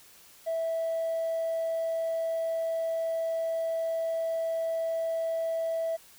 triangle tone, 656 Hz, E5, 9 cents flat, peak -24 dBFS, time 0.46-5.97 s, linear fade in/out 20 ms, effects tanh soft clip ceiling -24 dBFS + white hiss -55 dBFS RMS until 6.18 s

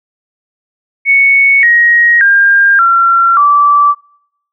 sine tone with pitch steps, 2217 / 1885.9 / 1604.3 / 1364.7 / 1160.9 Hz, C#7 / A#6 / G6 / F6 / D6, 0 / +20 / +40 / -40 / -20 cents, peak -4 dBFS, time 1.05-3.95 s, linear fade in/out 50 ms, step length 580 ms, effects noise-tail reverb RT60 0.7 s tail -24 dB re dry

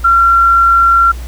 sine tone, 1368 Hz, F6, 36 cents flat, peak -5 dBFS, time 0.04-1.12 s, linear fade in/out 10 ms, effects added 60 Hz sine -21 dBFS peak until 1.27 s + pink hiss -36 dBFS RMS until 1.27 s

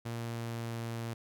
sawtooth tone with pitch glide, 116.7 to 115.69 Hz, A#2 to A#2, +2 to -13 cents, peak -32 dBFS, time 0.05-1.14 s, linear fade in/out 10 ms, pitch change -15 cents, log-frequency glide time 0.17-0.84 s, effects none

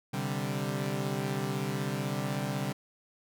sawtooth chord, C suspended second, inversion none, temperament equal, 130.81 / 146.83 / 196 Hz, C3 / D3 / G3, 0 / 0 / 0 cents, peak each -31 dBFS, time 0.13-2.73 s, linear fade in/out 10 ms, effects none

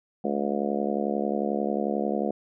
harmonic tone, 71.2 Hz, C#2, 47 cents sharp, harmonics 3 / 4 / 5 / 6 / 7 / 8 / 9 / 10, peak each -29 / -34 / -32 / -34 / -32 / -35 / -35 / -34 dBFS, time 0.24-2.31 s, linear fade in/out 5 ms, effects none

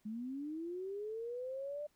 sine linear sweep, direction up, 207.7 to 600 Hz, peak -39 dBFS, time 0.05-1.87 s, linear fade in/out 10 ms, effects pink hiss -75 dBFS RMS until 1.95 s

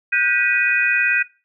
sine tone cluster, 1459 / 1577 / 1944 / 2484 Hz, F#6 / G6 / B6 / D#7, -25 / +10 / -28 / -3 cents, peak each -24 / -21 / -23 / -18 dBFS, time 0.12-1.23 s, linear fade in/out 10 ms, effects noise-tail reverb RT60 0.3 s tail -19 dB re dry

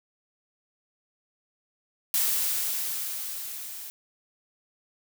blue noise with level ramp, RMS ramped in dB -24 to -40 dBFS, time 2.14-3.9 s, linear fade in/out 0 ms, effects none

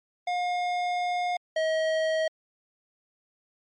square tone pair in turn, 714 / 636.1 Hz, F5 / D#5, +38 / +38 cents, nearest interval major second, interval 200 cents, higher first, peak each -26 / -24 dBFS, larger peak second, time 0.27-1.37 / 1.56-2.28 s, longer first, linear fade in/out 5 ms, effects low-pass 4000 Hz 12 dB/octave + MP3 48 kbps

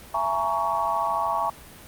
sine chord, A# half-diminished seventh, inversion second, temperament just, 671.3 / 839.1 / 932.3 / 1118.8 Hz, E5 / G#5 / A#5 / C#6, +31 / +18 / 0 / +16 cents, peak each -29 / -28 / -27 / -26 dBFS, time 0.14-1.5 s, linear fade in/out 5 ms, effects pink hiss -45 dBFS RMS until 1.87 s + Opus 32 kbps

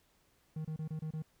triangle tone bursts, 156.6 Hz, D#3, 11 cents sharp, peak -34 dBFS, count 6, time 0.56-1.223 s, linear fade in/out 5 ms, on 88 ms, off 27 ms, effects pink hiss -71 dBFS RMS until 1.4 s

